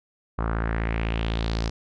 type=tone with low-pass filter sweep; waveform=sawtooth; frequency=55.9 Hz; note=A1; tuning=28 cents sharp; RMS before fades=-26 dBFS; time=0.38-1.7 s; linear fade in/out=10 ms; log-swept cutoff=1200 to 5300 Hz; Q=3; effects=none